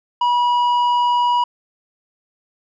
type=tone with tanh clipping; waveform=triangle; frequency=970 Hz; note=B5; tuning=31 cents flat; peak=-15 dBFS; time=0.21-1.44 s; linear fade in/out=5 ms; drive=11 dB; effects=none